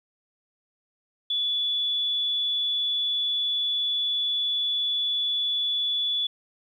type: tone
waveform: sine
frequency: 3437 Hz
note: A7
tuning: 41 cents flat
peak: -23 dBFS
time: 1.3-6.27 s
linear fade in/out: 5 ms
effects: 10-bit